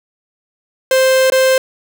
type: tone with dropouts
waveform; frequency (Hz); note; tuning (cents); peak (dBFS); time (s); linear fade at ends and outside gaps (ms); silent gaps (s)
45% pulse; 523.3; C5; 0; -9; 0.91-1.58; 2; 1.301-1.321
effects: none